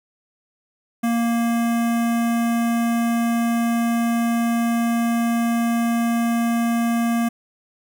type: tone with notch filter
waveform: square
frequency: 233.1 Hz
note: A#3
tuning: in tune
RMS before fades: -20 dBFS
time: 1.03-7.29 s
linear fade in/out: 10 ms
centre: 4300 Hz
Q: 1.1
effects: none